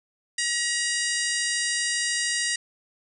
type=harmonic tone; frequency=953 Hz; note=A#5; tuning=38 cents sharp; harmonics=2 / 3 / 4 / 5 / 6 / 7 / 8 / 9 / 10; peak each=-28 / -34 / -35 / -31 / -33 / -36 / -33 / -34 / -38 dBFS; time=0.38-2.56 s; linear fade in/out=5 ms; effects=none